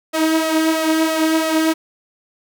sawtooth tone with flanger, 318.9 Hz, D#4, 43 cents sharp, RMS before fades -17 dBFS, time 0.13-1.74 s, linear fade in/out 20 ms, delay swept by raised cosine 1.5 to 3.8 ms, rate 3 Hz, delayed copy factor +0.55, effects none

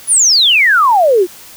sine exponential sweep, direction down, 10550 to 335.1 Hz, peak -6 dBFS, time 0.07-1.27 s, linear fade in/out 50 ms, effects white hiss -36 dBFS RMS until 1.56 s

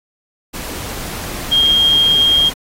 sine tone in noise, 3226 Hz, G7, 49 cents sharp, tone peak -9 dBFS, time 1.51-2.5 s, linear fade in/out 20 ms, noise pink, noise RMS -27 dBFS, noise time 0.53-2.54 s, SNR +15 dB, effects AAC 48 kbps

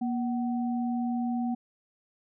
sine tone pair together, 238.2 / 753 Hz, A#3 / F#5, +38 / +30 cents, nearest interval octave + minor sixth, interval 1992 cents, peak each -27 / -36 dBFS, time 0.01-1.55 s, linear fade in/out 10 ms, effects none

